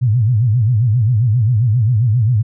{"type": "tone with vibrato", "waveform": "sine", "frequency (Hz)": 114.9, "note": "A#2", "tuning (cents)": -25, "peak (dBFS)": -10, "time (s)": [0.01, 2.43], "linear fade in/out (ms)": 20, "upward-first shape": "sine", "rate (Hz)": 7.5, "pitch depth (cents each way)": 200, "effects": []}